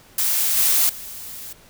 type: noise with level steps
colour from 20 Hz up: blue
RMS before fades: -20 / -17 / -35 dBFS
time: 0.18-1.53 s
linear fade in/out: 5 ms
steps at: 0.57 / 0.89 s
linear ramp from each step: 5 ms
effects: pink hiss -50 dBFS RMS until 1.69 s